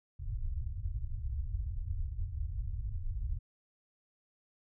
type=low-pass noise; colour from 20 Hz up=pink; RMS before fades=-36 dBFS; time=0.19-3.39 s; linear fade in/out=10 ms; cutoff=110 Hz; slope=48 dB/octave; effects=none